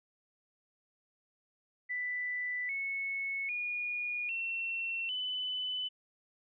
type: tone with pitch steps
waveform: sine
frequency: 1984 / 2201 / 2443 / 2710 / 3007 Hz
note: B6 / C#7 / D#7 / E7 / F#7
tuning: +7 / -13 / -32 / +47 / +27 cents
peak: -33 dBFS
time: 1.89-5.89 s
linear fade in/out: 20 ms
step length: 800 ms
effects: none